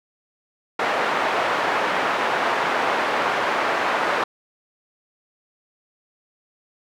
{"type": "band-pass noise", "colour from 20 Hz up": "pink", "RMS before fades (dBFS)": -22, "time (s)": [0.79, 4.24], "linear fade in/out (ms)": 5, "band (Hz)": [580, 1800], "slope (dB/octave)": 12, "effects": []}